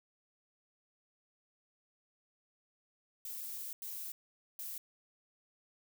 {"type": "noise bursts at uneven times", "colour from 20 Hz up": "violet", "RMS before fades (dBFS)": -43, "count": 3, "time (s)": [[3.25, 3.73], [3.82, 4.12], [4.59, 4.78]], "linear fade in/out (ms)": 2, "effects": []}